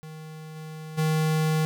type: tone with level steps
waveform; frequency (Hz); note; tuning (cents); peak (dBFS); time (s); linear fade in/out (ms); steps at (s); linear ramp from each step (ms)
square; 156.7; D#3; +13; -39 / -37 / -22; 0.03-1.65; 0; 0.55 / 0.97; 20
effects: none